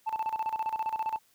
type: tone with tremolo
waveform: sine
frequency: 880 Hz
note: A5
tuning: in tune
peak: -24 dBFS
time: 0.06-1.19 s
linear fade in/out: 20 ms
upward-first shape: square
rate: 15 Hz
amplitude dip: 80%
effects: tanh soft clip ceiling -26 dBFS + white hiss -66 dBFS RMS until 1.34 s